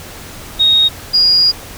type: tone pair in turn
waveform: sine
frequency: 3746 / 4863 Hz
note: A#7 / D#8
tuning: +8 / -40 cents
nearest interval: perfect fourth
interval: 452 cents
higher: second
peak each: -7 dBFS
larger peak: neither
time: 0.59-0.89 / 1.13-1.52 s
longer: second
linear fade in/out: 20 ms
effects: added 86 Hz sine -41 dBFS peak until 1.77 s + pink hiss -32 dBFS RMS until 1.77 s